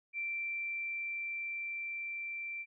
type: tone with level ramp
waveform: sine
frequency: 2349 Hz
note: D7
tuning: in tune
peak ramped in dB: -34 to -38 dBFS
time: 0.13-2.66 s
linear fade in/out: 50 ms
effects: none